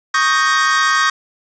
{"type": "chord", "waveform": "45% pulse", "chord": "Eb dominant seventh", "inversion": "third", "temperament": "equal", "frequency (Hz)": [1108.7, 1244.5, 1568, 1864.7], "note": ["Db6", "Eb6", "G6", "Bb6"], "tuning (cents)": [0, 0, 0, 0], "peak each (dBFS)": -18, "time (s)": [0.14, 1.1], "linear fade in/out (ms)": 5, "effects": ["resampled to 16000 Hz", "7-bit"]}